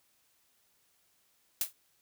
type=noise with exponential decay; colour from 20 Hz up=blue; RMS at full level=-26 dBFS; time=1.61-1.73 s; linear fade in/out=2 ms; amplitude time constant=25 ms; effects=white hiss -71 dBFS RMS until 2.01 s